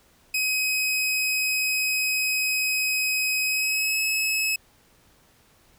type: tone with pitch glide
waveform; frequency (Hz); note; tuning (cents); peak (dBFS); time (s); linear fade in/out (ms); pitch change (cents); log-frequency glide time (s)
sawtooth; 2531 to 2578; D#7 to E7; +29 to -39; -19; 0.34-4.56; 5; +32; 3.44-3.99
effects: pink hiss -59 dBFS RMS until 5.78 s